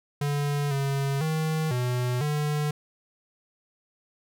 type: tone with pitch steps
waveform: square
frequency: 144.3 / 138.2 / 157.7 / 124.1 / 149.1 Hz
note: D3 / C#3 / D#3 / B2 / D3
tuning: -30 / -5 / +24 / +9 / +27 cents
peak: -25 dBFS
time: 0.21-2.71 s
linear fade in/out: 5 ms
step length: 500 ms
effects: none